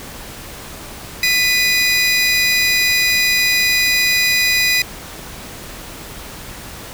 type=tone pair together; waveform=25% pulse; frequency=1994.7 / 2465 Hz; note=B6 / D#7; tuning=+17 / -17 cents; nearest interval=major third; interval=366 cents; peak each=-12 dBFS; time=1.23-4.82 s; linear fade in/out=2 ms; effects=pink hiss -33 dBFS RMS until 6.93 s